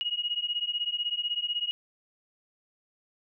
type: beating tone pair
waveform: sine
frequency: 2881 / 2897 Hz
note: F#7 / F#7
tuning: -47 / -37 cents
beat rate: 16 Hz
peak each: -31 dBFS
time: 0.01-1.71 s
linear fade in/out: 0 ms
effects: none